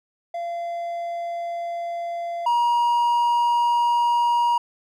triangle tone pair in turn, 686 / 952 Hz, F5 / A#5, -31 / +36 cents, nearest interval tritone, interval 567 cents, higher second, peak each -24 / -15 dBFS, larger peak second, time 0.34-2.46 / 2.46-4.58 s, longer neither, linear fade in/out 5 ms, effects none

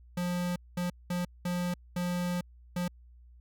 square tone bursts at uneven times, 177.2 Hz, F3, 25 cents sharp, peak -30 dBFS, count 6, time 0.17-0.56 / 0.77-0.9 / 1.1-1.25 / 1.45-1.74 / 1.96-2.41 / 2.76-2.88 s, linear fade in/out 5 ms, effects added 60 Hz sine -52 dBFS peak until 3.4 s

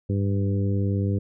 harmonic tone with a mistuned harmonic, 99 Hz, G2, 18 cents sharp, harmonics 1 / 2 / 3 / 4 / 5, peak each -22 / -28 / -32 / -34 / -36 dBFS, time 0.09-1.19 s, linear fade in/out 10 ms, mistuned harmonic 1, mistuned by +21 cents, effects none

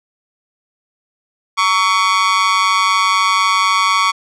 sawtooth tone with amplitude modulation, 1122 Hz, C#6, 21 cents sharp, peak -4 dBFS, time 1.57-4.12 s, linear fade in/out 20 ms, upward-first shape sine, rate 196 Hz, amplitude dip 80%, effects low-pass 6000 Hz 12 dB/octave

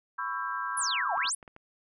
sine chord, C# half-diminished seventh, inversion third, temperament just, 997.9 / 1108.7 / 1330.5 / 1596.6 Hz, B5 / C#6 / E6 / G6, +18 / 0 / +16 / +31 cents, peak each -36 dBFS, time 0.18-1.3 s, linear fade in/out 10 ms
sine exponential two-way sweep, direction down then up, 11175 to 661 to 11175 Hz, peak -28 dBFS, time 0.77-1.35 s, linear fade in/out 5 ms, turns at 1.14 s
clicks, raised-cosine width 0.5 ms, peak -33 dBFS, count 5, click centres 1.175 / 1.253 / 1.428 / 1.478 / 1.564 s
effects none

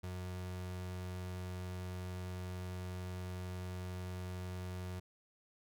35% pulse tone, 91.1 Hz, F#2, 26 cents flat, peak -39 dBFS, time 0.03-5 s, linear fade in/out 10 ms, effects none

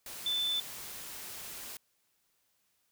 sine tone in noise, 3520 Hz, A7, in tune, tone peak -29 dBFS, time 0.26-0.6 s, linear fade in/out 2 ms, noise white, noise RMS -44 dBFS, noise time 0.06-1.77 s, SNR +12 dB, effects white hiss -75 dBFS RMS until 2.91 s

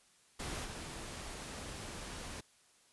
pink noise with level steps, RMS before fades -41 / -45 dBFS, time 0.39-2.41 s, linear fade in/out 10 ms, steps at 0.64 s, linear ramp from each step 20 ms, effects white hiss -67 dBFS RMS until 2.92 s + resampled to 24000 Hz

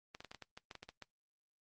clicks, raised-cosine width 0.2 ms, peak -30 dBFS, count 12, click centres 0.149 / 0.205 / 0.247 / 0.315 / 0.347 / 0.423 / 0.575 / 0.712 / 0.753 / 0.83 / 0.89 / 1.023 s, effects noise-tail reverb RT60 0.1 s tail -19 dB re dry + Opus 24 kbps

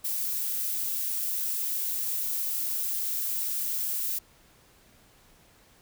violet noise, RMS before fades -30 dBFS, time 0.04-4.19 s, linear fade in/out 10 ms, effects pink hiss -59 dBFS RMS until 5.81 s

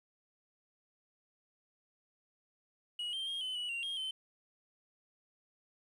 sine tone with pitch steps, 2907 / 3158 / 3236 / 3038 / 2939 / 2765 / 3237 / 3075 Hz, F#7 / G7 / G#7 / F#7 / F#7 / F7 / G#7 / G7, -31 / +12 / -46 / +45 / -12 / -18 / -45 / -34 cents, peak -33 dBFS, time 2.99-4.11 s, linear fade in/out 5 ms, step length 140 ms, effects tanh soft clip ceiling -35 dBFS + 11-bit

